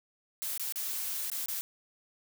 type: noise with dropouts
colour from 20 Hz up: blue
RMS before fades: -35 dBFS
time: 0.42-1.61 s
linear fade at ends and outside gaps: 0 ms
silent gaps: 0.577-0.596 / 0.723-0.758 / 1.3-1.317 / 1.459-1.484 s
effects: none